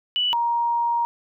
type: tone pair in turn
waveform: sine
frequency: 2960 / 940.7 Hz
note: F#7 / A#5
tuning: 0 / +15 cents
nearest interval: octave + minor sixth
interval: 1985 cents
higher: first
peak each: -19 dBFS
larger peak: neither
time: 0.16-0.33 / 0.33-1.05 s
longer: second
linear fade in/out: 0 ms
effects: none